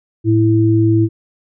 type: tone pair together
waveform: sine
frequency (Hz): 109.99 / 329.6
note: A2 / E4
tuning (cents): 0 / 0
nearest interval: octave + perfect fifth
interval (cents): 1900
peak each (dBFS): -12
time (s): 0.24-1.09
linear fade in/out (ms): 50
effects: none